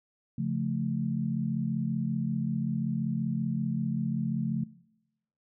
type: chord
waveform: sine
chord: Db augmented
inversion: none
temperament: equal with one note detuned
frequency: 139.31 / 174.61 / 220 Hz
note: Db3 / F3 / A3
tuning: +9 / 0 / 0 cents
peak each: -32 dBFS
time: 0.38-4.64 s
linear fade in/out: 5 ms
effects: noise-tail reverb RT60 0.9 s tail -21 dB re dry